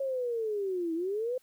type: linear two-way sweep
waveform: sine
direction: down then up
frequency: 550 to 320 to 518 Hz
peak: -29 dBFS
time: 0-1.38 s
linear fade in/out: 5 ms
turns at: 0.94 s
effects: white hiss -67 dBFS RMS until 1.42 s